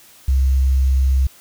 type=tone with quantisation; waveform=sine; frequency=66.2 Hz; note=C2; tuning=21 cents sharp; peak=-12 dBFS; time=0.28-1.27 s; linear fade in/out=5 ms; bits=7; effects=white hiss -47 dBFS RMS until 1.4 s